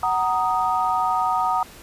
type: chord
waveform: sine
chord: D# minor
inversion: first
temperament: just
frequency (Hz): 746.7 / 933.4 / 1244.5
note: F#5 / A#5 / D#6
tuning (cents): +16 / +2 / 0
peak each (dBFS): -23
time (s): 0.03-1.63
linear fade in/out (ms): 2
effects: pink hiss -44 dBFS RMS until 1.82 s + resampled to 32000 Hz